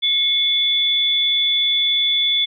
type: tone pair together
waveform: sine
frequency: 2178 / 3457 Hz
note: C#7 / A7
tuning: -31 / -31 cents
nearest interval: minor sixth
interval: 800 cents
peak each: -26 / -15 dBFS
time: 0.02-2.46 s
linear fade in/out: 20 ms
effects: none